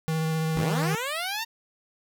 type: tone with vibrato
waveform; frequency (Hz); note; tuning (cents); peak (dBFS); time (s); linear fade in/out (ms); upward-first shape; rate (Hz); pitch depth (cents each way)
square; 159.5; D#3; +43; -25; 0.08-0.95; 0; triangle; 15; 16
type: linear sweep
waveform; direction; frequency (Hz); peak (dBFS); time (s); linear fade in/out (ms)
10% pulse; up; 32.7 to 932.3; -20; 0.55-1.45; 20
effects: none